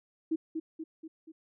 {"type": "tone with echo", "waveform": "sine", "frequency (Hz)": 320.6, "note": "E4", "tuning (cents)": -48, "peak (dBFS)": -26, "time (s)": [0.31, 0.36], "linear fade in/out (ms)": 10, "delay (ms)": 240, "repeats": 4, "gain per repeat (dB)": -5, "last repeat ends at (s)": 1.32, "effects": []}